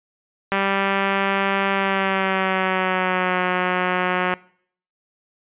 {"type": "tone with pitch glide", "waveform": "5% pulse", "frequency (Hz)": [196, 181.82], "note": ["G3", "F#3"], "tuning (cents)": [0, -30], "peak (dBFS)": -7, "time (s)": [0.52, 4.34], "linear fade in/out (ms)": 0, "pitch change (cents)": -130, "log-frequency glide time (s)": [1.71, 3.41], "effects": ["noise-tail reverb RT60 0.6 s tail -23 dB re dry", "resampled to 8000 Hz"]}